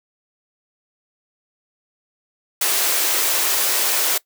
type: high-pass noise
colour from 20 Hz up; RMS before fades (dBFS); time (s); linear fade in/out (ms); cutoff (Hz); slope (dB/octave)
white; -19; 2.61-4.18; 5; 320; 48
effects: noise-tail reverb RT60 0.1 s tail -21 dB re dry